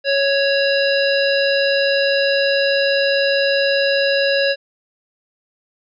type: harmonic tone with a mistuned harmonic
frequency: 554.4 Hz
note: C#5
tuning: in tune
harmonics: 1 / 3 / 5 / 7 / 9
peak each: -16 / -21 / -23 / -24 / -26 dBFS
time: 0.04-4.56 s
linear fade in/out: 50 ms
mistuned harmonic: 7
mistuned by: +37 cents
effects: none